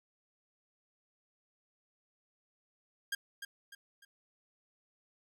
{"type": "tone with echo", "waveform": "sawtooth", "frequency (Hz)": 1613, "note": "G6", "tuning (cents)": 49, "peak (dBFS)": -29, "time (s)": [3.12, 3.15], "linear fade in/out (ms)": 5, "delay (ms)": 300, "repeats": 3, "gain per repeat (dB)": -8, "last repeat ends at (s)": 4.05, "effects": []}